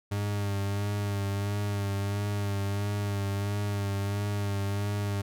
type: tone with vibrato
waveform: 40% pulse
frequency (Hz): 101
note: G#2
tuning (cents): -48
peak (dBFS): -27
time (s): 0.11-5.22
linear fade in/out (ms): 10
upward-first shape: sine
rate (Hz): 1.5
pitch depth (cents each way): 29
effects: none